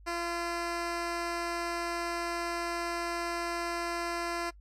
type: tone with low-pass filter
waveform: 10% pulse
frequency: 342.5 Hz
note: F4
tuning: 34 cents flat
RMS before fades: -34 dBFS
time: 0.06-4.51 s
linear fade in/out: 20 ms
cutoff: 8800 Hz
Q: 0.7
effects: noise-tail reverb RT60 0.1 s tail -22 dB re dry + added 50 Hz sine -51 dBFS peak until 4.6 s